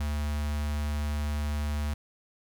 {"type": "tone with notch filter", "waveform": "square", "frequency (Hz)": 74, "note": "D2", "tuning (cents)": 14, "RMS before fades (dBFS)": -30, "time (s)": [0, 1.94], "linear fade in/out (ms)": 5, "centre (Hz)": 410, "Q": 1.2, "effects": []}